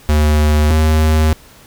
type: tone pair in turn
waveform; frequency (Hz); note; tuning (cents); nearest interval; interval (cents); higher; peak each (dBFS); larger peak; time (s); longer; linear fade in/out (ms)
square; 75.6 / 78.04; D#2 / D#2; -49 / +6; minor second; 55; second; -10; neither; 0.09-0.71 / 0.71-1.33; neither; 0
effects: pink hiss -43 dBFS RMS until 1.66 s